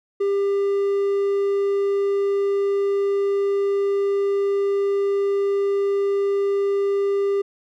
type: tone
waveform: triangle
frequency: 398.6 Hz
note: G4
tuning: 29 cents sharp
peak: -16 dBFS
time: 0.2-7.42 s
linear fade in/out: 10 ms
effects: none